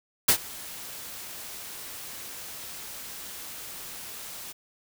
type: noise with ADSR envelope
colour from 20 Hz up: white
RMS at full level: -17 dBFS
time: 0.28-4.53 s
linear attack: 8 ms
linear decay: 82 ms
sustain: -23 dB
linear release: 18 ms
effects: none